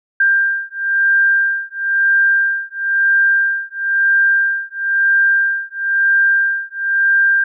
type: beating tone pair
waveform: sine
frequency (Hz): 1589 / 1590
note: G6 / G6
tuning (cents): +23 / +24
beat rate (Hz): 1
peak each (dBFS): -15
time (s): 0.2-7.44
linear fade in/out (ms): 5
effects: none